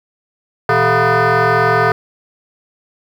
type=tone with frequency modulation; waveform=sine; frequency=395.2 Hz; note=G4; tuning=14 cents sharp; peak=-7 dBFS; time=0.69-1.92 s; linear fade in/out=2 ms; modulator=278 Hz; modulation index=4.6; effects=tanh soft clip ceiling -9 dBFS + 7-bit